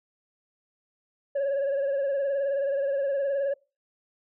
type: tone with vibrato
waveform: sine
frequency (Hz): 554.4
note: C#5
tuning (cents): 0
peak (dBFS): -21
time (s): 1.35-3.54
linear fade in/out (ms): 10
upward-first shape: triangle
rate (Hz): 19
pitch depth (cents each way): 60
effects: noise-tail reverb RT60 0.3 s tail -24 dB re dry + tanh soft clip ceiling -23 dBFS